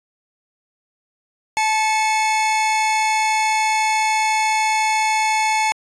45% pulse tone pair together, 870 / 2192 Hz, A5 / C#7, -20 / -20 cents, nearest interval octave + major third, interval 1600 cents, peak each -17 / -22 dBFS, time 1.57-5.72 s, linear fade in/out 0 ms, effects resampled to 22050 Hz

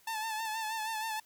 sawtooth tone with vibrato, 880 Hz, A5, in tune, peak -30 dBFS, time 0.07-1.2 s, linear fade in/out 5 ms, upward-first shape sine, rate 6.3 Hz, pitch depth 48 cents each way, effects white hiss -64 dBFS RMS until 1.25 s

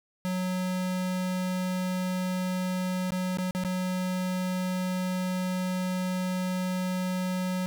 square tone with dropouts, 183.8 Hz, F#3, 11 cents flat, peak -28 dBFS, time 0.25-7.66 s, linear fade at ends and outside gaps 0 ms, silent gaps 3.106-3.12 / 3.372-3.385 / 3.509-3.549 / 3.637-3.648 s, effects none

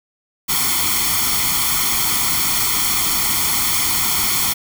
white noise with comb filter, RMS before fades -18 dBFS, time 0.48-4.54 s, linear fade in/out 20 ms, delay 0.91 ms, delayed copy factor +0.8, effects none

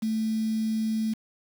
sine tone with quantisation, 220 Hz, A3, in tune, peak -24 dBFS, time 0.02-1.14 s, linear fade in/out 10 ms, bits 7, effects none

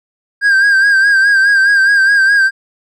triangle tone with vibrato, 1600 Hz, G6, 35 cents sharp, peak -5 dBFS, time 0.41-2.51 s, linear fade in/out 50 ms, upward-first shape sine, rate 4.8 Hz, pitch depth 56 cents each way, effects resampled to 24000 Hz

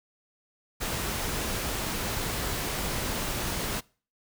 pink noise, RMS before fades -31 dBFS, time 0.8-3.81 s, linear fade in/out 20 ms, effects noise-tail reverb RT60 0.4 s tail -24 dB re dry

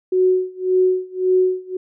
sine tone with tremolo, 370 Hz, F#4, in tune, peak -11 dBFS, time 0.12-1.77 s, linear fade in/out 5 ms, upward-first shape sine, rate 1.8 Hz, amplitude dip 95%, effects none

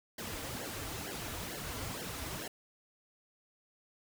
pink noise with flanger, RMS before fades -41 dBFS, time 0.18-2.48 s, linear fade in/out 5 ms, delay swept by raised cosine 0.81 to 5.61 ms, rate 2.2 Hz, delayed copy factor -0.9, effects none

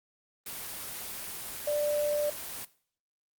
sine tone in noise, 590 Hz, D5, 8 cents sharp, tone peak -26 dBFS, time 1.67-2.3 s, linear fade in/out 5 ms, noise white, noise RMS -39 dBFS, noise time 0.46-2.65 s, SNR +10 dB, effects noise-tail reverb RT60 0.5 s tail -19 dB re dry + Opus 24 kbps

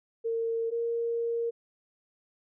sine tone pair in turn, 457.3 / 465.6 Hz, A#4 / A#4, -33 / -2 cents, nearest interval unison, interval 31 cents, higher second, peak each -27 dBFS, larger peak neither, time 0.24-0.71 / 0.71-1.51 s, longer second, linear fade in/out 20 ms, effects none

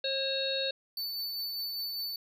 harmonic tone, 540 Hz, C#5, 45 cents flat, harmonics 1 / 3 / 5 / 7 / 8, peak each -33 / -42 / -40 / -34 / -35 dBFS, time 0.04-0.71 s, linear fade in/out 5 ms
square tone with tremolo, 4505 Hz, C#8, 27 cents sharp, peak -33 dBFS, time 0.97-2.16 s, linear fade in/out 2 ms, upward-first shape sine, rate 5 Hz, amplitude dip 25%
effects none

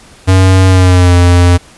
square tone with pitch glide, 94 to 88.21 Hz, F#2 to F2, +28 to +18 cents, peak -4 dBFS, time 0.27-1.58 s, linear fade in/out 20 ms, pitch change -110 cents, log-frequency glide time 0.67-1.15 s, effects pink hiss -39 dBFS RMS until 1.77 s + resampled to 24000 Hz

